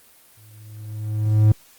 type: tone with exponential growth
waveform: triangle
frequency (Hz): 107.2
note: A2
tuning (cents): -45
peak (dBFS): -7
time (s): 0.37-1.52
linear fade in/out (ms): 5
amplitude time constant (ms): 250
effects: white hiss -52 dBFS RMS until 1.78 s + Opus 32 kbps